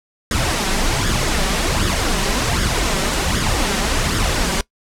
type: noise with flanger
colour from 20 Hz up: pink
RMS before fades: -18 dBFS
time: 0.31-4.61 s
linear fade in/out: 2 ms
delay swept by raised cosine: 0.58 to 5.28 ms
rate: 1.3 Hz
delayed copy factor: +0.6
effects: noise-tail reverb RT60 0.1 s tail -21 dB re dry + low-pass 9000 Hz 12 dB/octave